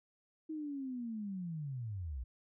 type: linear sweep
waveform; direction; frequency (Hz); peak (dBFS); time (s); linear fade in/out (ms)
sine; down; 319 to 56.3; -38; 0.49-2.24; 10
effects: none